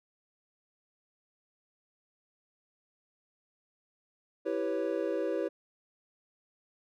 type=chord; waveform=triangle; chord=C# half-diminished seventh; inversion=first; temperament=equal; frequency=329.6 / 392 / 493.9 / 554.4 Hz; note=E4 / G4 / B4 / C#5; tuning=0 / 0 / 0 / 0 cents; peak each=-33 dBFS; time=4.45-5.49 s; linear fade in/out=20 ms; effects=none